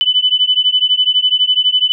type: beating tone pair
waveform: sine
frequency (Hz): 2996 / 3008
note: F#7 / F#7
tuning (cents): +21 / +28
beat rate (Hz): 12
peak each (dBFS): -13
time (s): 0.01-1.92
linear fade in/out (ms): 0
effects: none